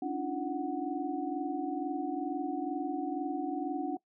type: tone cluster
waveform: sine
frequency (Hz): 278.9 / 301.1 / 344.9 / 741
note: C#4 / D4 / F4 / F#5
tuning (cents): +11 / +43 / -22 / +2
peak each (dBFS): -36 / -36 / -39 / -37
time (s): 0.02-3.97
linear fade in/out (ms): 5
effects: noise-tail reverb RT60 0.1 s tail -20 dB re dry